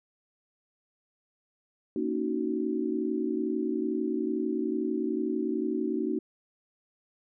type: chord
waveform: sine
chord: D# minor seventh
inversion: second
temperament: just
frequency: 233.3 / 280 / 311.1 / 373.4 Hz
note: A#3 / C#4 / D#4 / F#4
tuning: +2 / +18 / 0 / +16 cents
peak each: -33 / -34 / -31 / -32 dBFS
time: 1.96-6.19 s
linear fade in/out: 2 ms
effects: none